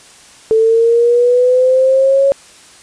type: linear sweep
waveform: sine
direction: up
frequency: 440 to 554.4 Hz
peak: -7 dBFS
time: 0.51-2.32 s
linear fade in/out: 0 ms
effects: white hiss -41 dBFS RMS until 2.82 s + resampled to 22050 Hz